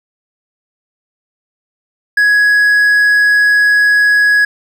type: tone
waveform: triangle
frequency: 1671 Hz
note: G#6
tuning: 10 cents sharp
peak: -5 dBFS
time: 2.17-4.45 s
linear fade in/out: 5 ms
effects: none